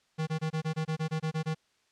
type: tone bursts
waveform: square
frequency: 158 Hz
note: D#3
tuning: 27 cents sharp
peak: -29 dBFS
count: 12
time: 0.18-1.548 s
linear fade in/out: 20 ms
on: 92 ms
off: 24 ms
effects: white hiss -70 dBFS RMS until 1.91 s + low-pass 6000 Hz 12 dB/octave